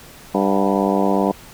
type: harmonic tone with a mistuned harmonic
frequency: 98 Hz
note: G2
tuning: in tune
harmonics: 2 / 3 / 4 / 5 / 6 / 7 / 8 / 9 / 10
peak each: -20 / -22 / -23 / -24 / -25 / -25 / -26 / -27 / -27 dBFS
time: 0.34-1.32 s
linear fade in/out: 10 ms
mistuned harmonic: 8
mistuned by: -66 cents
effects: pink hiss -42 dBFS RMS until 1.53 s